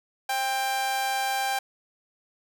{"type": "tone with amplitude modulation", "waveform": "sawtooth", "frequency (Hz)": 791, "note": "G5", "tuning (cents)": 15, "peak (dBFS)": -19, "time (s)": [0.29, 1.59], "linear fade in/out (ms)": 5, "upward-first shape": "sine", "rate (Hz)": 255, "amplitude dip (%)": 45, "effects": []}